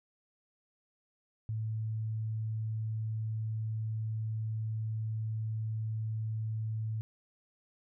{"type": "tone", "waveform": "sine", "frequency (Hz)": 110, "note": "A2", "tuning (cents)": 0, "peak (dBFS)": -32, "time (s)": [1.49, 7.01], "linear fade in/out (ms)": 0, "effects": []}